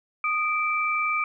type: tone pair together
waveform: sine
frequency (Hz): 1237 / 2335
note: D#6 / D7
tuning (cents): -10 / -11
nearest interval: major seventh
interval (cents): 1099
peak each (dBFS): -25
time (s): 0.24-1.24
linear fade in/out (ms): 2
effects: none